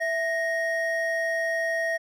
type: tone pair together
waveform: triangle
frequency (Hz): 659.3 / 1866.5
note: E5 / A#6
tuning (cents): 0 / +2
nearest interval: octave + tritone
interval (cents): 1802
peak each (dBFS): -25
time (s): 0-1.98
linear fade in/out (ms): 20
effects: none